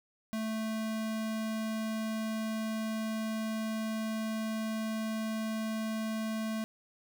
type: tone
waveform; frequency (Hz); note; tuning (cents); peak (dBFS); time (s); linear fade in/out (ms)
square; 220; A3; 0; -33; 0.33-6.64; 0
effects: none